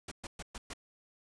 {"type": "noise bursts", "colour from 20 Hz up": "pink", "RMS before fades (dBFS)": -42, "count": 5, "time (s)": [0.08, 0.735], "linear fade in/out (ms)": 5, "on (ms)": 35, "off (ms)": 120, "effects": ["resampled to 22050 Hz"]}